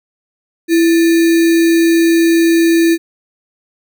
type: tone with sample-and-hold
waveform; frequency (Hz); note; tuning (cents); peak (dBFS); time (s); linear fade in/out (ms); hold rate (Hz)
sine; 332.2; E4; +13; -7; 0.68-2.98; 50; 2100
effects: none